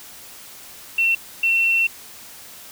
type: tone bursts at uneven times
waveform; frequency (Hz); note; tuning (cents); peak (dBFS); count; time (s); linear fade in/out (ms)
sine; 2707; E7; +45; -15; 2; 0.98-1.15 / 1.43-1.87; 5
effects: white hiss -41 dBFS RMS until 2.71 s